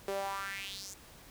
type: tone with high-pass filter sweep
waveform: sawtooth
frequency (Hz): 196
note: G3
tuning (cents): 0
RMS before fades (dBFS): -39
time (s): 0.08-0.94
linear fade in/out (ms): 2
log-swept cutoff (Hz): 430 to 7200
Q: 3.9
effects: pink hiss -55 dBFS RMS until 1.3 s

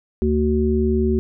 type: harmonic tone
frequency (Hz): 75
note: D2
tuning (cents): +37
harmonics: 1 / 3 / 5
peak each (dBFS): -20 / -20 / -20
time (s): 0.22-1.19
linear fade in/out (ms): 0
effects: none

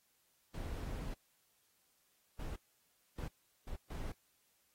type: noise bursts at uneven times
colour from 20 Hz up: brown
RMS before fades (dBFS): -42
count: 5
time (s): 0.54-1.14 / 2.39-2.56 / 3.18-3.28 / 3.67-3.76 / 3.9-4.12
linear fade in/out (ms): 5
effects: white hiss -75 dBFS RMS until 4.74 s + AAC 48 kbps

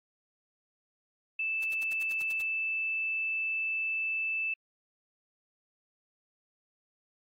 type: tone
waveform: sine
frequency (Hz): 2637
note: E7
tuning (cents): 0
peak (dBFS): -29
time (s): 1.39-4.54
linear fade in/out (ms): 5
type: noise bursts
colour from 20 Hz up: white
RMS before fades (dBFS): -46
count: 9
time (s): 1.62-2.419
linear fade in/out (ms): 5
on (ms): 23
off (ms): 74
effects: AAC 48 kbps

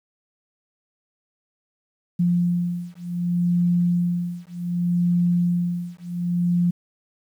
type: beating tone pair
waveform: sine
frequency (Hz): 174.61 / 175.27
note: F3 / F3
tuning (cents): 0 / +6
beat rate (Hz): 0.66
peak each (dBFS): -22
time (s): 2.19-6.71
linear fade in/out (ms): 10
effects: 9-bit

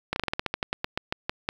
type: slowing click train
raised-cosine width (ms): 0.3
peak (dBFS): -10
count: 16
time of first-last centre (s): 0.13-1.489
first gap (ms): 31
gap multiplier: 1.14
effects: 7-bit

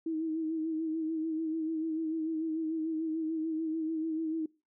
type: tone with vibrato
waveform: sine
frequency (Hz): 319.6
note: D#4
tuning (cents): +47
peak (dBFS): -30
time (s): 0.06-4.46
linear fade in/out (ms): 5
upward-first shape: sine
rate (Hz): 6.8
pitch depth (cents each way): 41
effects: noise-tail reverb RT60 0.3 s tail -23 dB re dry

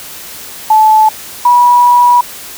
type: tone pair in turn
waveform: sine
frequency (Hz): 868 / 972.1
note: A5 / B5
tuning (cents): -24 / -28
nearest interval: major second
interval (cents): 196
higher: second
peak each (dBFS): -3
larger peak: neither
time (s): 0.7-1.09 / 1.45-2.21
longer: second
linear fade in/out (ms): 5
effects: white hiss -28 dBFS RMS until 2.57 s

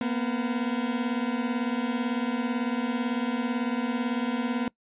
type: beating tone pair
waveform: 40% pulse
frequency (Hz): 233.1 / 251.1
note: A#3 / B3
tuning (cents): 0 / +29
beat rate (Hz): 18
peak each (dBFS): -28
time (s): 0.01-4.68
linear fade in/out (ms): 2
effects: noise-tail reverb RT60 0.1 s tail -23 dB re dry + resampled to 8000 Hz

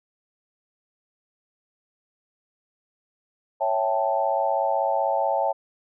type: chord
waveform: sine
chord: A dominant seventh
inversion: first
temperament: equal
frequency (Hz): 554.4 / 659.3 / 784 / 880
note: C#5 / E5 / G5 / A5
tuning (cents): 0 / 0 / 0 / 0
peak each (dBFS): -26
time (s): 3.6-5.53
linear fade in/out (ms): 20
effects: none

